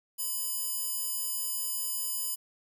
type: tone with high-pass filter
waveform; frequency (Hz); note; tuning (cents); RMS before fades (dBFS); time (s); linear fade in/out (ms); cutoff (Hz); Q
square; 995; B5; +13; -33; 0.18-2.36; 20; 10000; 0.63
effects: 10-bit